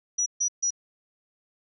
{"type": "tone bursts", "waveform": "sine", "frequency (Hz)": 5850, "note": "F#8", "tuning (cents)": -21, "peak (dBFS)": -22, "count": 3, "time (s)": [0.18, 0.706], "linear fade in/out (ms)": 10, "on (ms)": 82, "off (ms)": 140, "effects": []}